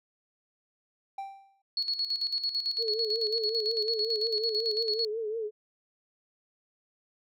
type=tone with exponential decay; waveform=triangle; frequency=784 Hz; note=G5; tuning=in tune; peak=-30 dBFS; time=1.18-1.62 s; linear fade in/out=5 ms; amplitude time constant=95 ms
type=tone with tremolo; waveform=sine; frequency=4361 Hz; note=C#8; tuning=29 cents flat; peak=-26 dBFS; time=1.77-5.05 s; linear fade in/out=2 ms; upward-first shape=square; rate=9 Hz; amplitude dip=65%
type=tone with vibrato; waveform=sine; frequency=440 Hz; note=A4; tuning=in tune; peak=-30 dBFS; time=2.78-5.51 s; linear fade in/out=50 ms; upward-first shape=triangle; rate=5.5 Hz; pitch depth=100 cents each way
effects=none